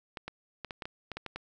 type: clicks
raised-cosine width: 0.3 ms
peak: -22 dBFS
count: 10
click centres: 0.172 / 0.28 / 0.647 / 0.708 / 0.822 / 0.855 / 1.117 / 1.17 / 1.263 / 1.36 s
effects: none